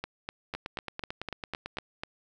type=two click trains; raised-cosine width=0.3 ms; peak=-18 / -19 dBFS; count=9 / 12; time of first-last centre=0.04-2.035 / 0.55-1.771 s; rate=4.01 / 9.01 Hz; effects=none